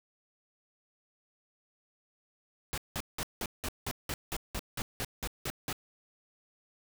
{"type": "noise bursts", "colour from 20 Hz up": "pink", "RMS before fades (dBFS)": -35, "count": 14, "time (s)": [2.73, 5.728], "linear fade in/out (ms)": 0, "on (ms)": 47, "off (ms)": 180, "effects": []}